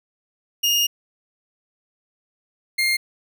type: tone pair in turn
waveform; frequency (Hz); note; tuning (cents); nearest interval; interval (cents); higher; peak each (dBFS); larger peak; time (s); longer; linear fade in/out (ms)
30% pulse; 2841 / 2120; F7 / C7; +29 / +22; perfect fourth; 507; first; -14 / -15; first; 0.63-0.87 / 2.78-2.97; first; 10
effects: none